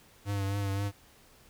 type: tone with vibrato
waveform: square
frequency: 99.5 Hz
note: G2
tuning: 26 cents sharp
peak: -30 dBFS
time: 0.25-0.92 s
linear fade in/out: 50 ms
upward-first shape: triangle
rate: 3.8 Hz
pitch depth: 39 cents each way
effects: pink hiss -59 dBFS RMS until 1.49 s